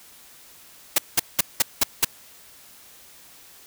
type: noise bursts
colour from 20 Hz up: white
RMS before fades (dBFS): -17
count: 6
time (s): 0.96-2.048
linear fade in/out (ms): 5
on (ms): 23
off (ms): 190
effects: white hiss -49 dBFS RMS until 3.66 s